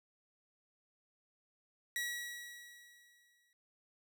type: tone with exponential decay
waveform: sawtooth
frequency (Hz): 1924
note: B6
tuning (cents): -46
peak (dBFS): -31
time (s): 1.96-3.53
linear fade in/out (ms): 1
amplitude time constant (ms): 340
effects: none